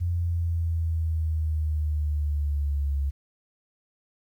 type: exponential sweep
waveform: sine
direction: down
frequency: 87.31 to 69.3 Hz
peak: -23 dBFS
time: 0-3.11 s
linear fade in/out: 20 ms
effects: 10-bit